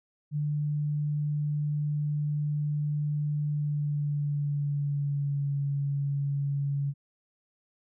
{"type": "tone with pitch glide", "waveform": "sine", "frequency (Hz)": [148.2, 141.02], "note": ["D3", "C#3"], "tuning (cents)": [16, 30], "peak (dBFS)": -26, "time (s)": [0.31, 6.94], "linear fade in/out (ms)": 50, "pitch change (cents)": -86, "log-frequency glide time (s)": [3.47, 5.56], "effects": []}